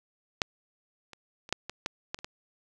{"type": "clicks", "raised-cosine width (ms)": 0.2, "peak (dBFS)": [-7, -28, -28, -9, -19, -13, -15, -30, -18], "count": 9, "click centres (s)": [0.418, 1.133, 1.491, 1.526, 1.696, 1.861, 2.145, 2.189, 2.245], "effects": []}